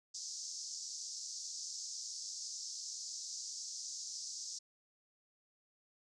pink band-pass noise, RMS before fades -45 dBFS, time 0.14-4.59 s, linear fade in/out 10 ms, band 4900 to 7000 Hz, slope 48 dB/octave, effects none

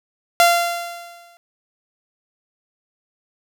sawtooth tone with exponential decay, 690 Hz, F5, 21 cents flat, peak -5 dBFS, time 0.4-1.37 s, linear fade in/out 0 ms, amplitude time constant 210 ms, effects none

